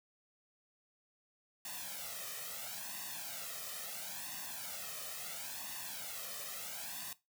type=noise with flanger; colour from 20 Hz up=white; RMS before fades=-44 dBFS; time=1.65-7.13 s; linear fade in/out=2 ms; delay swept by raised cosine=1.1 to 1.64 ms; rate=0.74 Hz; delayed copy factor=+0.9; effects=noise-tail reverb RT60 0.2 s tail -17 dB re dry + high-pass 150 Hz 12 dB/octave

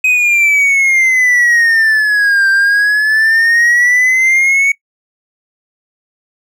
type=exponential two-way sweep; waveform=triangle; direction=down then up; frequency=2528 to 1573 to 2236 Hz; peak=-6 dBFS; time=0.04-4.72 s; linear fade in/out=5 ms; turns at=2.49 s; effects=noise-tail reverb RT60 0.1 s tail -20 dB re dry

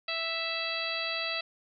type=harmonic tone; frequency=659.3 Hz; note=E5; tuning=in tune; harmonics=1 / 2 / 3 / 4 / 5 / 6 / 7; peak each=-39 / -40 / -39 / -35 / -40 / -37 / -39 dBFS; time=0.08-1.41 s; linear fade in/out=5 ms; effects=none

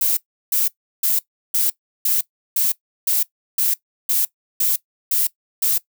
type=noise bursts; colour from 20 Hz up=violet; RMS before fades=-18 dBFS; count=12; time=0.01-5.78 s; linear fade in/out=5 ms; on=160 ms; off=350 ms; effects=noise-tail reverb RT60 0.1 s tail -19 dB re dry

